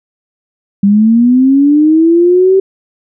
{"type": "linear sweep", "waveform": "sine", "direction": "up", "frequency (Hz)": [196.2, 387.9], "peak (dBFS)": -4, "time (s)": [0.83, 2.6], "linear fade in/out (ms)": 5, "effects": []}